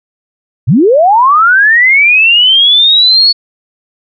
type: linear sweep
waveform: sine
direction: up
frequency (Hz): 92.5 to 4435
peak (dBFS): -3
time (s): 0.67-3.33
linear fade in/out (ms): 20
effects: none